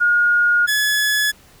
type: tone pair in turn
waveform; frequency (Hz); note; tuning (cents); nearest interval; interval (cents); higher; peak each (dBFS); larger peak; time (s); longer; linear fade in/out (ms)
sine / sawtooth; 1432 / 1702.9; F6 / G#6; +43 / +43; minor third; 300; second; -12; neither; 0-0.67 / 0.67-1.32; first; 20
effects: pink hiss -49 dBFS RMS until 1.6 s